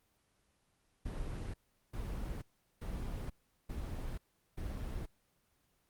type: noise bursts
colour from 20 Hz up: brown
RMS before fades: -40 dBFS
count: 5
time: 1.05-5.06 s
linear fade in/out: 10 ms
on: 490 ms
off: 390 ms
effects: pink hiss -75 dBFS RMS until 5.89 s + Opus 24 kbps